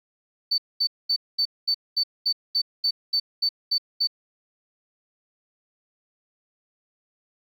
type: tone bursts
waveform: sine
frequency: 4531 Hz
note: C#8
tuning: 37 cents sharp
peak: -18 dBFS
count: 13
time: 0.51-4.073 s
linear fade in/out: 10 ms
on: 71 ms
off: 220 ms
effects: tanh soft clip ceiling -15 dBFS + 10-bit